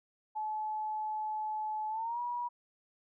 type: tone with pitch glide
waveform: sine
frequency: 860 to 965.3 Hz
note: A5 to B5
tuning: -40 to -40 cents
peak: -33 dBFS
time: 0.35-2.49 s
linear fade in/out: 20 ms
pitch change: +200 cents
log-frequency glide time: 1.89-2.2 s
effects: none